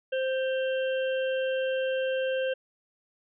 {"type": "harmonic tone with a mistuned harmonic", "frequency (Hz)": 523.3, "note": "C5", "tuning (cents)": 0, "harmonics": [1, 3, 5, 6], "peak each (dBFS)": [-26, -36, -40, -42], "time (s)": [0.12, 2.54], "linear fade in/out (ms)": 10, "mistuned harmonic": 5, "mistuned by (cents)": 72, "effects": []}